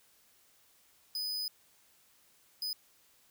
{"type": "tone bursts at uneven times", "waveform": "45% pulse", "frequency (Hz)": 5000, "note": "D#8", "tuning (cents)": 8, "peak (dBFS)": -33, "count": 2, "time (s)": [[1.15, 1.48], [2.62, 2.73]], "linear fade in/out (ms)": 2, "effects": ["white hiss -66 dBFS RMS until 3.3 s"]}